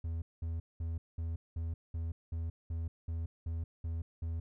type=tone bursts; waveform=triangle; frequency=82.41 Hz; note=E2; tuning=in tune; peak=-32 dBFS; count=12; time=0.04-4.4 s; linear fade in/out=5 ms; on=180 ms; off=200 ms; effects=none